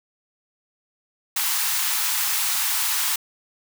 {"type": "high-pass noise", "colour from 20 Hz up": "white", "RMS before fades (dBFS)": -23, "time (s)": [1.36, 3.16], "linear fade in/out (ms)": 5, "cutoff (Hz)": 780, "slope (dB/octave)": 96, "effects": []}